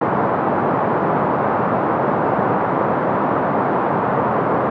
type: band-pass noise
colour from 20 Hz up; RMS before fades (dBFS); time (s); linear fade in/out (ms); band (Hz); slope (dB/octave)
white; -18; 0.01-4.7; 5; 120 to 1100; 24
effects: none